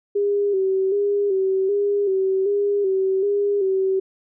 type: tone with vibrato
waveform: sine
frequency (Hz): 393.9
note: G4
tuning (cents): +8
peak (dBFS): -17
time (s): 0.15-4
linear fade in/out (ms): 10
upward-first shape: square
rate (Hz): 1.3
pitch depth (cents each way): 52
effects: none